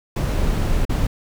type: noise with dropouts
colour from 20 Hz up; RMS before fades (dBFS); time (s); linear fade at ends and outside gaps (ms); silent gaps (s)
brown; -19; 0.16-1.07; 5; 0.852-0.894
effects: none